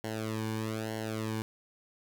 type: tone with flanger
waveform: sawtooth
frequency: 110 Hz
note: A2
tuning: in tune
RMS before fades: -35 dBFS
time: 0.04-1.42 s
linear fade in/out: 0 ms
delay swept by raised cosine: 0.81 to 1.55 ms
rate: 1.1 Hz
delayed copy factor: -1
effects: none